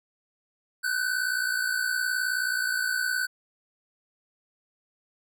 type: tone pair together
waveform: square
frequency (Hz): 1487.9 / 1547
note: F#6 / G6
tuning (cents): +9 / -23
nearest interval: minor second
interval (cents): 68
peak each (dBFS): -28 / -30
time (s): 0.83-3.27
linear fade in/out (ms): 20
effects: none